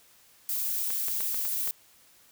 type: noise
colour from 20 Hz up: violet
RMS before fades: -30 dBFS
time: 0.49-1.71 s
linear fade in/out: 0 ms
type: clicks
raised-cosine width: 0.3 ms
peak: -23 dBFS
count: 6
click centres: 0.905 / 1.083 / 1.206 / 1.344 / 1.453 / 1.676 s
effects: white hiss -59 dBFS RMS until 2.31 s